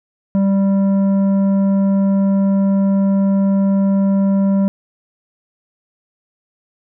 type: tone with tanh clipping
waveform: sine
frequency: 196 Hz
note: G3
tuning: in tune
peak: -13 dBFS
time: 0.35-4.68 s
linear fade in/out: 0 ms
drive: 9 dB
effects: none